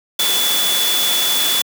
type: tone in noise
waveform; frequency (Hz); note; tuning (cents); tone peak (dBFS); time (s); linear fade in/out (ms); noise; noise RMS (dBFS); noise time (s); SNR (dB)
sine; 3448; A7; -36; -17; 0.19-1.62; 5; white; -19; 0.19-1.62; -1
effects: high-pass 200 Hz 12 dB/octave